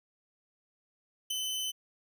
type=tone with ADSR envelope; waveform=sawtooth; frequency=3039 Hz; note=F#7; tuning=46 cents sharp; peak=-25 dBFS; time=1.3-1.72 s; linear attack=9 ms; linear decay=5 ms; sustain=-4 dB; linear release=21 ms; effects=none